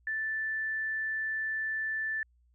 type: tone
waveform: sine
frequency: 1760 Hz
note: A6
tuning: in tune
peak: -30 dBFS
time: 0.07-2.23 s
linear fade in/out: 2 ms
effects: added 60 Hz sine -63 dBFS peak until 2.54 s